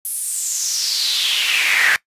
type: noise with high-pass filter sweep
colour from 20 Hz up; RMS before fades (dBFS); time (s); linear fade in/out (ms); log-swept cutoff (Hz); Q
brown; -19; 0.05-1.96; 0; 11000 to 1700; 4.7
effects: noise-tail reverb RT60 0.1 s tail -20 dB re dry + resampled to 32000 Hz